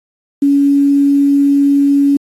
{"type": "tone with quantisation", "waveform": "sine", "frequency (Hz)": 281.5, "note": "C#4", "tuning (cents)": 27, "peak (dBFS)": -7, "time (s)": [0.42, 2.17], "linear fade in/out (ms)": 5, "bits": 6, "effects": ["AAC 32 kbps"]}